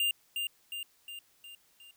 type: tone with echo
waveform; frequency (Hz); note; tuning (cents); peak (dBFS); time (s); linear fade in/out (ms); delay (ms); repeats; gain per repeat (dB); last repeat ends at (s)
square; 2800; F7; +4; -27; 0-0.11; 2; 360; 5; -5; 1.91
effects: white hiss -67 dBFS RMS until 1.96 s